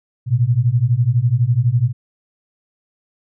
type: beating tone pair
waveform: sine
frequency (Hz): 114.3 / 126.3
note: A#2 / B2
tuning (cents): -34 / +39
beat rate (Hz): 12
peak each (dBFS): -16 / -15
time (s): 0.26-1.93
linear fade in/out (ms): 50
effects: none